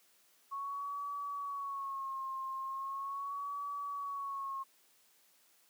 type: tone with vibrato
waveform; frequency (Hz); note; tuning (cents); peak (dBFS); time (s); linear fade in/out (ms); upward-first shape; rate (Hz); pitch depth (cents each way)
sine; 1102; C#6; -11; -37; 0.51-4.64; 20; sine; 0.39; 61
effects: white hiss -68 dBFS RMS until 5.69 s + high-pass 200 Hz 12 dB/octave